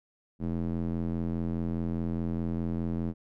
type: tone with band-pass filter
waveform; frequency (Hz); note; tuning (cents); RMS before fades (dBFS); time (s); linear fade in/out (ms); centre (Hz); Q
square; 42.44; F1; -49; -31; 0.39-3.14; 50; 220; 1.5
effects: none